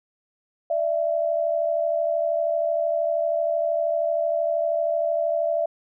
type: tone pair together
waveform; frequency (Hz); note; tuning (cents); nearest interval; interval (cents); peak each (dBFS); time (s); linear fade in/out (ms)
sine; 595.1 / 668; D5 / E5; +23 / +23; major second; 200; -25 / -22; 0.7-5.66; 5
effects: none